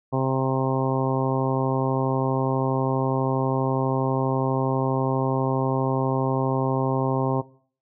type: harmonic tone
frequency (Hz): 132.3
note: C3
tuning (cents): +20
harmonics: 1 / 2 / 3 / 4 / 5 / 6 / 7 / 8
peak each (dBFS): -24 / -27 / -29 / -30 / -31 / -32 / -32 / -33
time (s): 0.12-7.42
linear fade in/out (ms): 20
effects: noise-tail reverb RT60 0.5 s tail -20 dB re dry